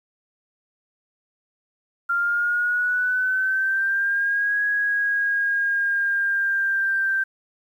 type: linear two-way sweep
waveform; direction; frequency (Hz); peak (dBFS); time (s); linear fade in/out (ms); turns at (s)
sine; up then down; 1386 to 1661.2 to 1565; -19; 2.09-7.24; 10; 4.64
effects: 9-bit